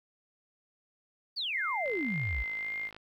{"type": "exponential sweep", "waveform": "sine", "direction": "down", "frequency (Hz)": [4777, 50.8], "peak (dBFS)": -31, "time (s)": [1.36, 2.44], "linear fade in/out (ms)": 20}
{"type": "tone with vibrato", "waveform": "sine", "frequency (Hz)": 2093, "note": "C7", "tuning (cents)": 0, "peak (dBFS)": -33, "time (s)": [1.52, 2.91], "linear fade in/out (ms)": 50, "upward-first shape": "sine", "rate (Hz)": 1.8, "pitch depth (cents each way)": 16}
{"type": "click train", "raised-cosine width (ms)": 0.3, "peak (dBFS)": -32, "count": 60, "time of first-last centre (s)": [1.86, 2.965], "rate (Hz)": 53.4}
{"effects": ["11-bit"]}